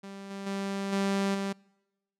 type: tone with level steps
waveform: sawtooth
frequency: 196.8 Hz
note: G3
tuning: 7 cents sharp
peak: -37 / -33 / -27 / -22 / -26 dBFS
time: 0.03-1.53 s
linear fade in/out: 10 ms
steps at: 0.3 / 0.46 / 0.92 / 1.34 s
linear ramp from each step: 10 ms
effects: noise-tail reverb RT60 1.0 s tail -26 dB re dry + low-pass 8000 Hz 12 dB/octave